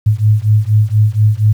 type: beating tone pair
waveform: sine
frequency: 104.8 / 109 Hz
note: G#2 / A2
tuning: +16 / -16 cents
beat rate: 4.2 Hz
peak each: -11 dBFS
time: 0.06-1.53 s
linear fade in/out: 10 ms
effects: 7-bit

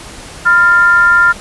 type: tone with frequency modulation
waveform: sine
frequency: 1396.9 Hz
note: F6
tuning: in tune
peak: -5 dBFS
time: 0.45-1.33 s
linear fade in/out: 20 ms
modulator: 392 Hz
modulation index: 0.45
effects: pink hiss -31 dBFS RMS until 1.4 s + resampled to 24000 Hz

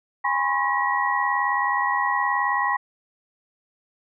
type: tone cluster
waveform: sine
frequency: 820 / 1004 / 1083 / 1911 Hz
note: G#5 / B5 / C#6 / A#6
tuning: -22 / +28 / -41 / +43 cents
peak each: -26 / -26 / -25 / -25 dBFS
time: 0.24-2.77 s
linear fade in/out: 10 ms
effects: none

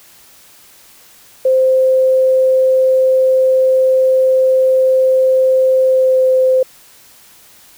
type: tone with pitch glide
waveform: sine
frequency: 521 to 517.7 Hz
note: C5 to C5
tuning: -7 to -18 cents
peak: -8 dBFS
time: 1.45-6.63 s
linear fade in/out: 5 ms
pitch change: -11 cents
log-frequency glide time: 5.87-6.25 s
effects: white hiss -44 dBFS RMS until 7.77 s

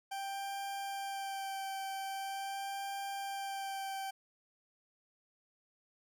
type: tone with vibrato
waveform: 40% pulse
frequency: 784 Hz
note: G5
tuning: in tune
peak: -37 dBFS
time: 0.11-4.11 s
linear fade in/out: 10 ms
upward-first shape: sine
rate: 0.43 Hz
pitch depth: 16 cents each way
effects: none

